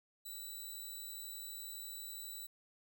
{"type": "tone", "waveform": "5% pulse", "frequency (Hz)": 3951, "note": "B7", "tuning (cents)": 0, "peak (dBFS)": -37, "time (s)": [0.25, 2.47], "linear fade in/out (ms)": 10, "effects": []}